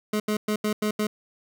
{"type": "tone bursts at uneven times", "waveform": "25% pulse", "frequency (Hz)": 212, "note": "G#3", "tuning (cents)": 36, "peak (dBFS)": -19, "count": 6, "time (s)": [[0.13, 0.2], [0.28, 0.37], [0.48, 0.56], [0.64, 0.73], [0.82, 0.91], [0.99, 1.07]], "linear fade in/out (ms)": 5, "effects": []}